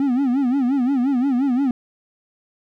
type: tone with vibrato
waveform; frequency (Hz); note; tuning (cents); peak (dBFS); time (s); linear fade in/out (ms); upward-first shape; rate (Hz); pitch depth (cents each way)
triangle; 261.6; C4; 0; -14; 0-1.71; 2; sine; 5.7; 150
effects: none